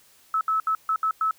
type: tone bursts at uneven times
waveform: sine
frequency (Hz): 1300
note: E6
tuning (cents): -24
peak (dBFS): -20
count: 6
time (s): 0.34-0.41 / 0.48-0.6 / 0.67-0.75 / 0.89-0.96 / 1.03-1.11 / 1.21-1.31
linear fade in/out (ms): 2
effects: white hiss -57 dBFS RMS until 1.38 s